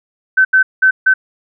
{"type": "tone bursts at uneven times", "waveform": "sine", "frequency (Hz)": 1530, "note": "G6", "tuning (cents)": -42, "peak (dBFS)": -6, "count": 4, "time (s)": [[0.37, 0.45], [0.53, 0.63], [0.82, 0.91], [1.06, 1.14]], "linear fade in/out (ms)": 10, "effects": []}